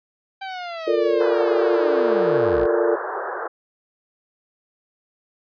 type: linear sweep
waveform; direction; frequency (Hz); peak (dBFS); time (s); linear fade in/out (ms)
sawtooth; down; 784 to 41.55; -25; 0.41-2.66; 10
type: chord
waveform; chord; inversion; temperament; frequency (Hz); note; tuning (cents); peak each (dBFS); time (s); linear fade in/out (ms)
sine; Bb major seventh; second; equal; 349.2 / 440 / 466.2 / 587.3; F4 / A4 / Bb4 / D5; 0 / 0 / 0 / 0; -22; 0.87-2.96; 10
type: band-pass noise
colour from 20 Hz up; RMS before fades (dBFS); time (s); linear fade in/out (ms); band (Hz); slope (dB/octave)
pink; -28; 1.2-3.48; 10; 360 to 1700; 96
effects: resampled to 11025 Hz